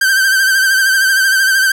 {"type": "tone with vibrato", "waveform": "45% pulse", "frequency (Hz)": 1560, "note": "G6", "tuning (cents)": -9, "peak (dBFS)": -9, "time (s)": [0.01, 1.72], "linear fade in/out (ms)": 5, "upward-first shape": "triangle", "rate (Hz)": 13, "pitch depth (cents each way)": 57, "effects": []}